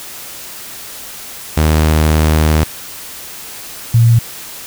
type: tone pair in turn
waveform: sawtooth / sine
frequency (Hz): 77.78 / 116.18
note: D#2 / A#2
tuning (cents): 0 / -5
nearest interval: perfect fifth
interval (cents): 695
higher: second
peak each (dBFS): -5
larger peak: neither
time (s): 1.57-2.64 / 3.94-4.19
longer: first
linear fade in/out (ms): 5
effects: white hiss -30 dBFS RMS until 4.66 s